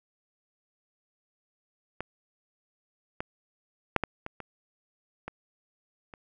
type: clicks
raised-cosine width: 0.5 ms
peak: -18 / -17 / -6 / -12 / -21 / -24 / -21 / -29 dBFS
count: 8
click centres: 2.006 / 3.205 / 3.963 / 4.037 / 4.264 / 4.403 / 5.28 / 6.138 s
effects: none